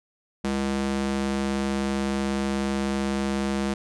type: tone with high-pass filter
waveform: square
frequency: 68.1 Hz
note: C#2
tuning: 30 cents flat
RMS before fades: -26 dBFS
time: 0.44-3.74 s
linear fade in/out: 5 ms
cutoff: 190 Hz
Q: 1.4
effects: resampled to 22050 Hz